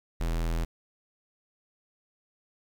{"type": "tone", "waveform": "square", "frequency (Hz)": 41.39, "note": "E1", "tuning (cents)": 8, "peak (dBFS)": -27, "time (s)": [0.2, 0.65], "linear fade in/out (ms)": 10, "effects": ["10-bit"]}